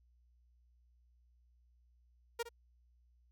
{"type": "tone with echo", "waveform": "sawtooth", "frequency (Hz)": 468.4, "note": "A#4", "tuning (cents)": 8, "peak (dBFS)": -31, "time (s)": [2.39, 2.43], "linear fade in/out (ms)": 10, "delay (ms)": 62, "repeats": 1, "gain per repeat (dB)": -12, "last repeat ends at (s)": 2.492, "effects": ["added 60 Hz sine -66 dBFS peak until 3.31 s"]}